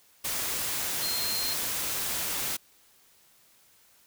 sine tone in noise, 4186 Hz, C8, in tune, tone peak -31 dBFS, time 1.02-1.54 s, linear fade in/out 10 ms, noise white, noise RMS -31 dBFS, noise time 0.24-2.57 s, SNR -3 dB, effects white hiss -61 dBFS RMS until 4.06 s

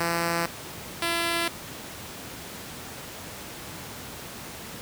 5% pulse tone pair in turn, 169.2 / 337.5 Hz, E3 / E4, +45 / +41 cents, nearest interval octave, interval 1196 cents, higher second, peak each -13 dBFS, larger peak neither, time 0-0.46 / 1.02-1.48 s, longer neither, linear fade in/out 2 ms, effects pink hiss -39 dBFS RMS until 4.81 s + high-pass 80 Hz 12 dB/octave

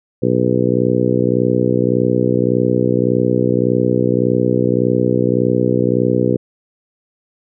harmonic tone, 61.74 Hz, B1, in tune, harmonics 2 / 3 / 4 / 5 / 6 / 7 / 8, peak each -20 / -20 / -20 / -20 / -20 / -20 / -20 dBFS, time 0.22-6.37 s, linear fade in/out 10 ms, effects none

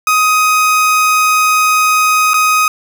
30% pulse tone with dropouts, 1255 Hz, D#6, 15 cents sharp, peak -6 dBFS, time 0.07-2.68 s, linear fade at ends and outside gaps 2 ms, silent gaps 2.335-2.341 s, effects none

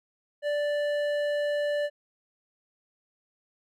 sine tone with hard clipping, 586 Hz, D5, 4 cents flat, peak -27 dBFS, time 0.42-1.9 s, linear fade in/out 50 ms, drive 10 dB, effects none

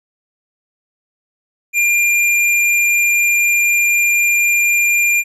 square tone, 2396 Hz, D7, 34 cents sharp, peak -12 dBFS, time 1.73-5.24 s, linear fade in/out 50 ms, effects resampled to 32000 Hz

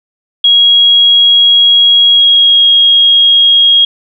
sine tone with pitch glide, 3300 to 3275 Hz, G#7 to G#7, -12 to -25 cents, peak -3 dBFS, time 0.44-3.85 s, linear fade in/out 5 ms, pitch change -13 cents, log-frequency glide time 2.13-2.68 s, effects none

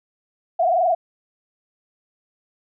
sine tone with frequency modulation, 698.5 Hz, F5, in tune, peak -15 dBFS, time 0.59-0.95 s, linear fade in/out 10 ms, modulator 22 Hz, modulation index 2.1, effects none

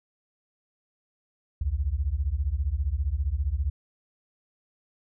sine beating tone pair, 63 / 78 Hz, B1 / D#2, +35 / +5 cents, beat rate 15 Hz, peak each -27 dBFS, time 1.61-3.7 s, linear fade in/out 5 ms, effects none

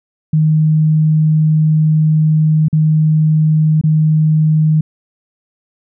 sine tone with dropouts, 155.56 Hz, D#3, in tune, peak -8 dBFS, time 0.33-4.81 s, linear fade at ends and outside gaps 5 ms, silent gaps 2.684-2.728 / 3.813-3.837 s, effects none

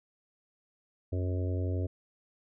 harmonic tone, 91.1 Hz, F#2, 26 cents flat, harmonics 1 / 3 / 4 / 5 / 6 / 7, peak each -29 / -39 / -41 / -43 / -45 / -46 dBFS, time 1.12-1.87 s, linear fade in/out 10 ms, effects none

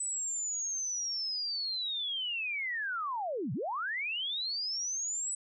sine linear two-way sweep, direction down then up, 8020 to 110 to 8020 Hz, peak -32 dBFS, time 0-5.35 s, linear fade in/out 5 ms, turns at 3.53 s, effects none

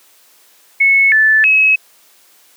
sine tone with pitch steps, 2198 / 1750 / 2566 Hz, C#7 / A6 / E7, -15 / -10 / -47 cents, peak -7 dBFS, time 0.8-1.76 s, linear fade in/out 10 ms, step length 320 ms, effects white hiss -49 dBFS RMS until 2.56 s + high-pass 300 Hz 12 dB/octave

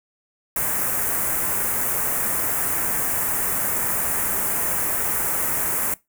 white band-stop noise, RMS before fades -23 dBFS, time 0.56-5.94 s, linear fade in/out 2 ms, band 2000 to 8000 Hz, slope 24 dB/octave, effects noise-tail reverb RT60 0.2 s tail -21 dB re dry

